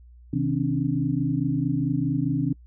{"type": "tone cluster", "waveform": "sine", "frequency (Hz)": [131.6, 160, 263.9, 288.6], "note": ["C3", "D#3", "C4", "D4"], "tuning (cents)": [10, 49, 15, -30], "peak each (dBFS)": -27, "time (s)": [0.33, 2.53], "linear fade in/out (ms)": 5, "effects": ["noise-tail reverb RT60 0.1 s tail -26 dB re dry", "added 60 Hz sine -46 dBFS peak until 2.66 s"]}